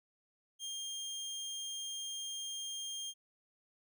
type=tone; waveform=25% pulse; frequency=3205 Hz; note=G7; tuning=38 cents sharp; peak=-36 dBFS; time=0.59-3.14 s; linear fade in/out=50 ms; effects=none